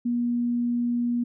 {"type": "tone", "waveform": "sine", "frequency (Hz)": 239.9, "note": "A#3", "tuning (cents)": 50, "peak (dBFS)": -22, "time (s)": [0.05, 1.24], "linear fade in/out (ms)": 10, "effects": []}